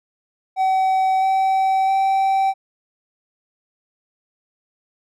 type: tone with pitch steps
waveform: triangle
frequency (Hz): 760 / 767.1 / 774.2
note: F#5 / G5 / G5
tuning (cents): +46 / -38 / -22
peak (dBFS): -13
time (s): 0.56-2.54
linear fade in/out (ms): 50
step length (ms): 660
effects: none